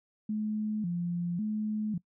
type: tone with vibrato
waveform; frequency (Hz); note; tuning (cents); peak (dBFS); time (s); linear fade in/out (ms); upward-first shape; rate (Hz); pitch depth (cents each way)
sine; 192.7; G3; -29; -29; 0.29-1.98; 5; square; 0.91; 180
effects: noise-tail reverb RT60 0.1 s tail -22 dB re dry